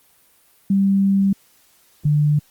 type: tone pair in turn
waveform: sine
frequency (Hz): 196 / 148.5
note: G3 / D3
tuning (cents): 0 / +20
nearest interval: perfect fourth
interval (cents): 480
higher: first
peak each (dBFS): -13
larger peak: neither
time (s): 0.7-1.33 / 2.05-2.39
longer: first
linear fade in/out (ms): 5
effects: white hiss -56 dBFS RMS until 2.5 s + Opus 32 kbps